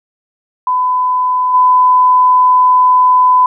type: tone with level steps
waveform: sine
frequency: 1005 Hz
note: B5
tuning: 30 cents sharp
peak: -10 / -5 dBFS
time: 0.67-3.46 s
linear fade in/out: 2 ms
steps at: 1.53 s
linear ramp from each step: 20 ms
effects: none